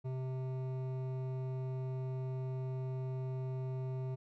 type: tone with hard clipping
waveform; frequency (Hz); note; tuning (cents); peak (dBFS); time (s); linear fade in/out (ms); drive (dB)
sine; 130; C3; -11; -38; 0.04-4.16; 20; 12
effects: none